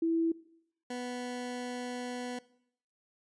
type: tone pair in turn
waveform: sine / 20% pulse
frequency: 329.6 / 246.9 Hz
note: E4 / B3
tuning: 0 / 0 cents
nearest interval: perfect fourth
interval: 500 cents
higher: first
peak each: -26 / -31 dBFS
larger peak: first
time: 0.02-0.32 / 0.9-2.39 s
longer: second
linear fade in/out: 5 ms
effects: noise-tail reverb RT60 0.7 s tail -20 dB re dry + resampled to 22050 Hz